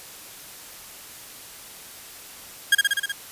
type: tone with echo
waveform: 30% pulse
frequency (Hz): 1626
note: G#6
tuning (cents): -37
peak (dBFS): -10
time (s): 2.72-2.75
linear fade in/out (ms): 5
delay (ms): 62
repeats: 6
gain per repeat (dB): -2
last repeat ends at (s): 3.122
effects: white hiss -42 dBFS RMS until 3.31 s + resampled to 32000 Hz